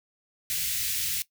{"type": "band-stop noise", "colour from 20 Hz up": "white", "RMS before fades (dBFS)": -29, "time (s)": [0.5, 1.22], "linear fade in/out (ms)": 0, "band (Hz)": [140, 2000], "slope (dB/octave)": 24, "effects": ["noise-tail reverb RT60 0.1 s tail -18 dB re dry"]}